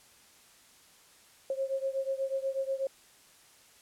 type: beating tone pair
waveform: sine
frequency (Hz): 535 / 543.2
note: C5 / C#5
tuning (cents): +38 / -35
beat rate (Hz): 8.2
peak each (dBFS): -32 / -34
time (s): 1.5-2.87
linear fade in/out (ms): 2
effects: white hiss -59 dBFS RMS until 3.81 s + low-pass 11000 Hz 12 dB/octave